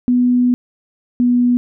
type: tone pair in turn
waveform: sine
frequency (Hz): 246.9 / 244.5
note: B3 / B3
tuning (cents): 0 / -17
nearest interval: unison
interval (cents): 17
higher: first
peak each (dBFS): -10 / -10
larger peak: neither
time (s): 0.08-0.54 / 1.2-1.57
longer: first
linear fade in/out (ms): 0
effects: none